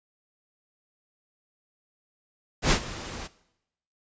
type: noise with ADSR envelope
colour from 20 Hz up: pink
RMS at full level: -19 dBFS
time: 2.62-3.28 s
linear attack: 89 ms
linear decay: 84 ms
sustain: -18 dB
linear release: 22 ms
effects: noise-tail reverb RT60 0.8 s tail -18 dB re dry + resampled to 16000 Hz